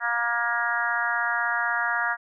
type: harmonic tone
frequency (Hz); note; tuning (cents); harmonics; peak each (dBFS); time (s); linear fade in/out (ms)
236.1; A#3; +22; 3 / 4 / 5 / 6 / 7 / 8; -32 / -31 / -32 / -28 / -27 / -32; 0-2.17; 50
effects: none